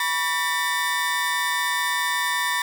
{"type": "tone cluster", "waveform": "30% pulse", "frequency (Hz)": [980, 1129, 1795], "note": ["B5", "C#6", "A6"], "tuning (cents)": [-14, 31, 34], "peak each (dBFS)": [-23, -28, -22], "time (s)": [0, 2.62], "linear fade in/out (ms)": 2, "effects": []}